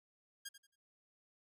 10% pulse tone with echo, 1621 Hz, G#6, 42 cents flat, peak -35 dBFS, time 0.45-0.49 s, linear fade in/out 10 ms, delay 90 ms, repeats 3, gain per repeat -12 dB, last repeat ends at 0.76 s, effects none

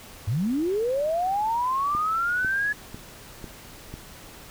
sine linear sweep, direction up, 90.4 to 1706 Hz, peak -22 dBFS, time 0.27-2.73 s, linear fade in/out 10 ms
click train, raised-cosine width 3 ms, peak -23 dBFS, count 5, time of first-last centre 1.95-3.94 s, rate 2.01 Hz
effects pink hiss -45 dBFS RMS until 4.5 s

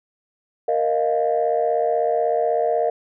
sine chord, Bb suspended fourth, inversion none, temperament equal, 466.2 / 622.3 / 698.5 Hz, Bb4 / Eb5 / F5, 0 / 0 / 0 cents, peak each -21 dBFS, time 0.68-2.9 s, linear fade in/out 5 ms, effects tanh soft clip ceiling -10 dBFS

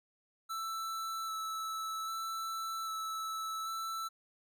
square tone with vibrato, 1318.5 Hz, E6, in tune, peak -37 dBFS, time 0.49-4.09 s, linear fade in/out 20 ms, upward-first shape square, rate 0.63 Hz, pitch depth 10 cents each way, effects none

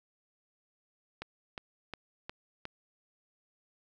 click train, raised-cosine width 0.3 ms, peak -23 dBFS, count 5, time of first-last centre 1.22-2.654 s, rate 2.79 Hz, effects none

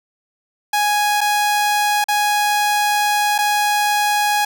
sawtooth tone with dropouts, 830.6 Hz, G#5, in tune, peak -11 dBFS, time 0.73-4.45 s, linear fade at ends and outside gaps 5 ms, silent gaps 1.208-1.212 / 2.042-2.084 / 3.381-3.386 s, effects none

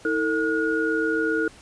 sine tone cluster, 321.6 / 449.3 / 1441 Hz, E4 / A4 / F#6, -43 / +36 / -46 cents, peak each -25 dBFS, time 0.05-1.48 s, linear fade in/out 2 ms, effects pink hiss -49 dBFS RMS until 1.61 s + resampled to 22050 Hz

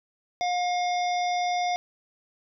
harmonic tone, 714 Hz, F5, 38 cents sharp, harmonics 1 / 3 / 5 / 7 / 8, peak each -24 / -34 / -38 / -41 / -42 dBFS, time 0.41-1.76 s, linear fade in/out 0 ms, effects none

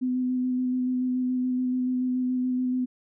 sine tone with vibrato, 252.9 Hz, B3, 41 cents sharp, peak -23 dBFS, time 0.01-2.86 s, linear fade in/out 20 ms, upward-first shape square, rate 7 Hz, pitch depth 11 cents each way, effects none

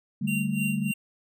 sine chord, D suspended fourth, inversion none, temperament just, 146.83 / 195.78 / 220.2 Hz, D3 / G3 / A3, 0 / -2 / +2 cents, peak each -31 / -28 / -29 dBFS, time 0.21-0.92 s, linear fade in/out 10 ms
square tone with tremolo, 2766 Hz, F7, 17 cents flat, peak -29 dBFS, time 0.27-0.94 s, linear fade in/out 10 ms, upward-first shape sine, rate 3.3 Hz, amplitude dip 90%
effects none

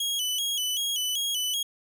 sawtooth tone with vibrato, 3136 Hz, G7, in tune, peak -23 dBFS, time 0-1.63 s, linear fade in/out 5 ms, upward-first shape square, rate 2.6 Hz, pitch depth 82 cents each way, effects none

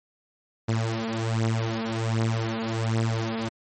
sawtooth beating tone pair, 112.2 / 113.5 Hz, A2 / A#2, +34 / -46 cents, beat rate 1.3 Hz, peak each -23 dBFS, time 0.68-3.49 s, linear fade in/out 10 ms, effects MP3 32 kbps

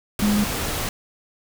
sine tone in noise, 207.7 Hz, G#3, in tune, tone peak -17 dBFS, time 0.22-0.44 s, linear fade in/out 2 ms, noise pink, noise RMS -26 dBFS, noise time 0.19-0.89 s, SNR +6 dB, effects none

